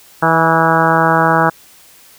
harmonic tone with a mistuned harmonic, 162.9 Hz, E3, 20 cents flat, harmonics 1 / 2 / 3 / 4 / 5 / 6 / 7 / 8 / 9 / 10, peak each -18 / -20 / -20 / -18 / -16 / -18 / -19 / -18 / -18 / -22 dBFS, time 0.22-1.5 s, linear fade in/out 10 ms, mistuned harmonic 5, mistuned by +22 cents, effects white hiss -44 dBFS RMS until 2.18 s

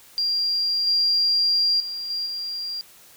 sine tone with level steps, 4771 Hz, D8, 26 cents sharp, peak -20 / -17 / -28 / -24 / -27 dBFS, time 0.18-2.81 s, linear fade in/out 0 ms, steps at 0.87 / 1.8 / 2.1 / 2.26 s, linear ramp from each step 2 ms, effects white hiss -50 dBFS RMS until 3.16 s

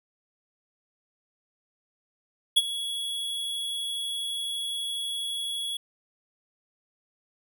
square tone with ADSR envelope, 3357 Hz, G#7, 18 cents sharp, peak -15 dBFS, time 2.56-5.77 s, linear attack 14 ms, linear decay 36 ms, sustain -15 dB, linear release 4 ms, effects none

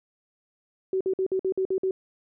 sine tone bursts, 378.6 Hz, F#4, 40 cents sharp, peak -22 dBFS, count 8, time 0.93-1.91 s, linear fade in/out 2 ms, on 77 ms, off 52 ms, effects none

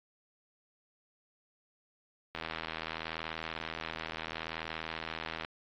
click train, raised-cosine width 0.3 ms, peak -21 dBFS, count 251, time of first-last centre 2.35-5.448 s, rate 80.7 Hz, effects low-pass 5000 Hz 12 dB/octave + AAC 32 kbps

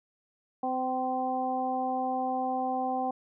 harmonic tone with a mistuned harmonic, 257.2 Hz, C4, 30 cents flat, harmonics 1 / 2 / 3 / 4, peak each -34 / -36 / -29 / -40 dBFS, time 0.63-3.11 s, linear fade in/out 5 ms, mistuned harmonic 4, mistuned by +21 cents, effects none

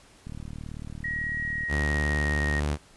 click train, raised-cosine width 5 ms, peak -26 dBFS, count 53, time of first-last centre 0.27-1.635 s, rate 38.1 Hz
sine tone with pitch glide, 1899 to 1865.3 Hz, A#6 to A#6, +32 to +1 cents, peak -28 dBFS, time 1.04-2.6 s, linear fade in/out 5 ms, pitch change -31 cents, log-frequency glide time 1.38-2.47 s
sawtooth tone with vibrato, 73.8 Hz, D2, 9 cents sharp, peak -21 dBFS, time 1.68-2.78 s, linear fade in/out 50 ms, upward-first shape square, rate 19 Hz, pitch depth 62 cents each way
effects pink hiss -55 dBFS RMS until 2.96 s + resampled to 24000 Hz

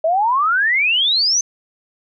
sine exponential sweep, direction up, 622.3 to 6272 Hz, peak -13 dBFS, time 0.04-1.41 s, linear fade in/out 5 ms, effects none

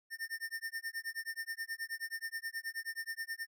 square tone with tremolo, 1811 Hz, A6, 49 cents sharp, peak -36 dBFS, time 0.1-3.47 s, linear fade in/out 50 ms, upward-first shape sine, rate 9.4 Hz, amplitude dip 100%, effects none

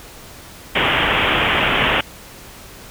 white low-pass noise, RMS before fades -17 dBFS, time 0.75-2.01 s, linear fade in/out 5 ms, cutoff 3300 Hz, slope 96 dB/octave, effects pink hiss -39 dBFS RMS until 2.9 s

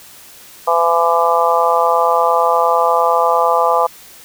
harmonic tone, 168.6 Hz, E3, 39 cents sharp, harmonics 3 / 4 / 5 / 6 / 7, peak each -17 / -17 / -17 / -17 / -17 dBFS, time 0.67-3.87 s, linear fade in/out 10 ms, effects white hiss -40 dBFS RMS until 4.24 s

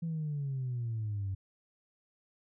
sine exponential sweep, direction down, 168.4 to 94.4 Hz, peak -31 dBFS, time 0.02-1.35 s, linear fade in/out 10 ms, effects tanh soft clip ceiling -29 dBFS

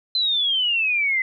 sine exponential sweep, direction down, 4090 to 2021 Hz, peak -18 dBFS, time 0.15-1.22 s, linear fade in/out 2 ms, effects none

